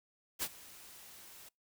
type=noise with ADSR envelope; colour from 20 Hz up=white; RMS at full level=-34 dBFS; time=0.39-1.49 s; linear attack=36 ms; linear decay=55 ms; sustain=-20 dB; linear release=6 ms; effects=noise-tail reverb RT60 0.2 s tail -26 dB re dry